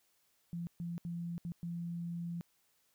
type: tone bursts at uneven times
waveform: sine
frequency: 170.9 Hz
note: F3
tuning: 37 cents flat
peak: -37 dBFS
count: 5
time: 0.53-0.67 / 0.8-0.98 / 1.05-1.38 / 1.45-1.52 / 1.63-2.41 s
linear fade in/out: 0 ms
effects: white hiss -74 dBFS RMS until 2.94 s